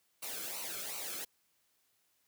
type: noise with flanger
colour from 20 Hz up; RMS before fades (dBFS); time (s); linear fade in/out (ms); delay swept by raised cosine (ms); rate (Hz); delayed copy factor
white; -41; 0.22-1.25; 10; 0.58 to 1.08; 2.7; -0.7
effects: white hiss -75 dBFS RMS until 2.27 s + high-pass 60 Hz 12 dB/octave